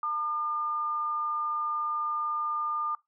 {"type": "tone pair together", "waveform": "sine", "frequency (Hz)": [903.5, 1206], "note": ["A5", "D6"], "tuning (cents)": [46, 46], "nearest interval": "perfect fourth", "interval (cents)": 500, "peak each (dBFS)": [-38, -28], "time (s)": [0.03, 2.95], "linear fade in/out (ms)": 2, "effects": ["noise-tail reverb RT60 0.2 s tail -22 dB re dry"]}